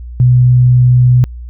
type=tone; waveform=sine; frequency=124.6 Hz; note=B2; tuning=16 cents sharp; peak=-4 dBFS; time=0.2-1.24 s; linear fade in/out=0 ms; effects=added 60 Hz sine -24 dBFS peak until 1.49 s